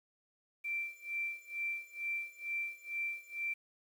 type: tone with tremolo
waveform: sine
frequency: 2349 Hz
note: D7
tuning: in tune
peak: -33 dBFS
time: 0.64-3.54 s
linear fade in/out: 10 ms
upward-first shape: sine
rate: 2.2 Hz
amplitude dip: 95%
effects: 10-bit